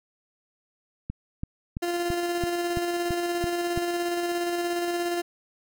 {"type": "click train", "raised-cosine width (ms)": 5, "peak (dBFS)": -18, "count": 9, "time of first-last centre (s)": [1.1, 3.776], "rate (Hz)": 2.99}
{"type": "tone with tremolo", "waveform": "30% pulse", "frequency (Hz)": 347.2, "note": "F4", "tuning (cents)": -10, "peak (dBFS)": -22, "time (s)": [1.82, 5.22], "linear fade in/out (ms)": 10, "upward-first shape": "square", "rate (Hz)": 17, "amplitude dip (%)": 25}
{"effects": []}